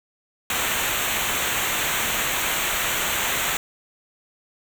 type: noise with comb filter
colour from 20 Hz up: pink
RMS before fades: -24 dBFS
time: 0.5-3.57 s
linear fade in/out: 2 ms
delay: 0.2 ms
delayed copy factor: -0.8
effects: none